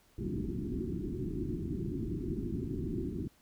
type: low-pass noise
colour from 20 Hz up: white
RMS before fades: -36 dBFS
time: 0.18-3.28 s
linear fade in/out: 5 ms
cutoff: 380 Hz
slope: 96 dB/octave
effects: pink hiss -66 dBFS RMS until 3.41 s